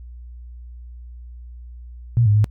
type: tone with pitch steps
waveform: sine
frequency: 118 / 104.1 / 106 Hz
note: A#2 / G#2 / G#2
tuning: +22 / +5 / +36 cents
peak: -12 dBFS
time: 2.17-2.443 s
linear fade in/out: 0 ms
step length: 91 ms
effects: noise-tail reverb RT60 0.1 s tail -26 dB re dry + added 60 Hz sine -35 dBFS peak until 2.5 s